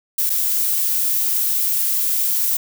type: noise with dropouts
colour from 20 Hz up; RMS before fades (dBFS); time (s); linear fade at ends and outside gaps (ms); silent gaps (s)
violet; -19; 0.18-2.57; 5; 0.296-0.3
effects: none